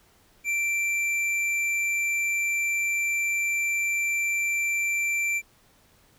sine tone with hard clipping, 2349 Hz, D7, in tune, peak -25 dBFS, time 0.44-5.42 s, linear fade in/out 50 ms, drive 8 dB, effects pink hiss -60 dBFS RMS until 6.18 s

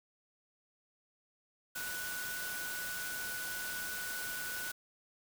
sine tone in noise, 1480 Hz, F#6, in tune, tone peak -40 dBFS, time 1.75-4.72 s, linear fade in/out 10 ms, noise white, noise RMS -42 dBFS, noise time 1.75-4.72 s, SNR -1 dB, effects none

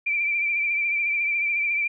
sine tone with vibrato, 2349 Hz, D7, in tune, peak -21 dBFS, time 0.06-1.88 s, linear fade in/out 10 ms, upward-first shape triangle, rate 14 Hz, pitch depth 49 cents each way, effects none

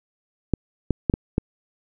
clicks, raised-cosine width 3 ms, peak -6 dBFS, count 5, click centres 0.537 / 0.907 / 1.098 / 1.139 / 1.381 s, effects none

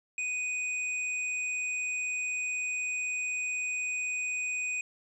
square tone, 2489 Hz, D#7, in tune, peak -31 dBFS, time 0.18-4.81 s, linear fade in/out 2 ms, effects resampled to 24000 Hz

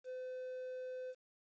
triangle tone with quantisation, 510 Hz, C5, 44 cents flat, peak -40 dBFS, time 0.04-1.15 s, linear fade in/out 50 ms, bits 11, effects resampled to 16000 Hz

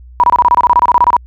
sine tone bursts, 973 Hz, B5, 26 cents flat, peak -4 dBFS, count 16, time 0.2-1.166 s, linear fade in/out 0 ms, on 36 ms, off 26 ms, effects added 61 Hz sine -33 dBFS peak until 1.26 s

